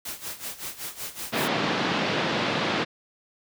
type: noise with tremolo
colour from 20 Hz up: white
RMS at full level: -33 dBFS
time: 0.05-1.48 s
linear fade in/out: 5 ms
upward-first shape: sine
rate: 5.3 Hz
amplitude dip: 80%
type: band-pass noise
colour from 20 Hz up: pink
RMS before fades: -26 dBFS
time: 1.32-2.85 s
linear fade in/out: 20 ms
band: 150 to 4200 Hz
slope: 24 dB/octave
effects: none